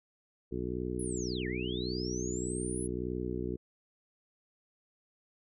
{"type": "harmonic tone", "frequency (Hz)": 61.74, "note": "B1", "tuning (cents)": 0, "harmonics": [1, 2, 3, 4, 5, 6, 7], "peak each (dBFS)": [-41, -42, -41, -42, -40, -38, -42], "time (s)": [0.51, 3.57], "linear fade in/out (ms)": 20}
{"type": "linear two-way sweep", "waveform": "sine", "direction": "down then up", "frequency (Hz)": [10590, 1750, 10360], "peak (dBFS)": -40, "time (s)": [0.99, 2.87], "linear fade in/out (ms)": 5, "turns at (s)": 1.47}
{"effects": []}